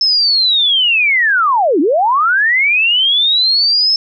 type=linear two-way sweep; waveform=sine; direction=down then up; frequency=5280 to 265.3 to 5280 Hz; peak=-9 dBFS; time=0.01-3.96 s; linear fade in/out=2 ms; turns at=1.8 s; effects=none